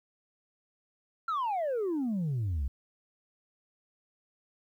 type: exponential sweep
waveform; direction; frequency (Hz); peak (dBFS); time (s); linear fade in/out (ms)
sine; down; 1390 to 62.1; -26; 1.28-2.68; 5
effects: tanh soft clip ceiling -27 dBFS + 11-bit